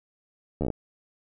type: slowing click train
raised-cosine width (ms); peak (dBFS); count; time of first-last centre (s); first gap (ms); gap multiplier
2; -15; 7; 0.61-0.703; 12; 1.1
effects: none